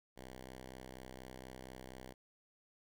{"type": "tone", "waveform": "5% pulse", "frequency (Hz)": 64.2, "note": "C2", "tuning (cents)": -32, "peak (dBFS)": -38, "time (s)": [0.16, 2.14], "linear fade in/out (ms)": 20, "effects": []}